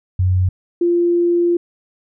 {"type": "tone pair in turn", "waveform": "sine", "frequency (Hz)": [92.1, 346.2], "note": ["F#2", "F4"], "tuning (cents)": [-7, -15], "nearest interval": "octave + major seventh", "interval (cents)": 2292, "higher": "second", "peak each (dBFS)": -12, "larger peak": "neither", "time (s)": [[0.19, 0.49], [0.81, 1.57]], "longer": "second", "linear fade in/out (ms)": 5, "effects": []}